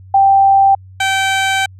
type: tone pair in turn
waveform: sine / 15% pulse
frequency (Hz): 784 / 773.7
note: G5 / G5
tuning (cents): 0 / -23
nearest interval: unison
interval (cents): 23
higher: first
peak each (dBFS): -6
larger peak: neither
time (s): 0.14-0.75 / 1-1.66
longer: second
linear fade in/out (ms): 5
effects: added 94 Hz sine -35 dBFS peak until 1.79 s + low-pass 8000 Hz 12 dB/octave